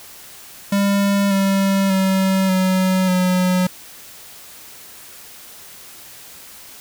square tone with pitch steps, 199.6 / 195.27 / 191.03 / 186.88 / 182.82 Hz, G3 / G3 / G3 / F#3 / F#3, +32 / -6 / -44 / +18 / -20 cents, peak -15 dBFS, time 0.72-3.67 s, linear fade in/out 5 ms, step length 590 ms, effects white hiss -40 dBFS RMS until 6.8 s

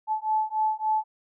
sine beating tone pair, 865 / 868.5 Hz, A5 / A5, -30 / -23 cents, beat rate 3.5 Hz, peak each -26 dBFS, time 0.07-1.04 s, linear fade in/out 50 ms, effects none

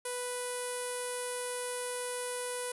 sawtooth tone with low-pass filter, 493.9 Hz, B4, in tune, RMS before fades -37 dBFS, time 0.05-2.72 s, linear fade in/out 5 ms, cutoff 10000 Hz, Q 9.8, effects none

